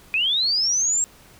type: linear sweep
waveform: sine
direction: up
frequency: 2452 to 7610 Hz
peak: -18 dBFS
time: 0.14-1.04 s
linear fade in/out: 0 ms
effects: pink hiss -50 dBFS RMS until 1.39 s